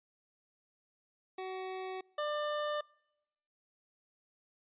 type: tone pair in turn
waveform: 25% pulse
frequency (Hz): 375.3 / 595.8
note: F#4 / D5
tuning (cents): +25 / +25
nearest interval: minor sixth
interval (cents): 800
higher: second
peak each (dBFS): -35 / -29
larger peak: second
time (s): 1.38-2.01 / 2.18-2.81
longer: neither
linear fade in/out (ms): 5
effects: noise-tail reverb RT60 0.9 s tail -26 dB re dry + resampled to 8000 Hz